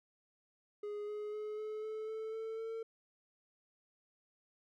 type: tone with pitch steps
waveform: triangle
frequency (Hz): 415.3 / 420.1 / 425 / 429.9 / 434.9 / 440 / 445.1 / 450.3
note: G#4 / G#4 / G#4 / A4 / A4 / A4 / A4 / A4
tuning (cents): 0 / +20 / +40 / -40 / -20 / 0 / +20 / +40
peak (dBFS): -37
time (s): 0.83-2.83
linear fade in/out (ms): 5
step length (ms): 250
effects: none